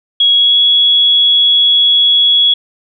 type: tone with pitch glide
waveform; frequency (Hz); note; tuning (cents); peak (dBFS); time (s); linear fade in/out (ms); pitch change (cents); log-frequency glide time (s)
sine; 3322 to 3355; G#7 to G#7; 0 to +17; -6; 0.2-2.54; 5; +17; 0.32-0.59
effects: none